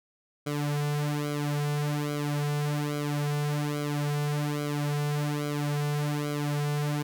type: tone with flanger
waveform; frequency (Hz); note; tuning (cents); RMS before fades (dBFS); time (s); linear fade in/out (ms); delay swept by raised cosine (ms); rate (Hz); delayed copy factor
sawtooth; 146.83; D3; 0; -29; 0.46-7.03; 10; 1.1 to 3.7; 1.2; -0.9
effects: none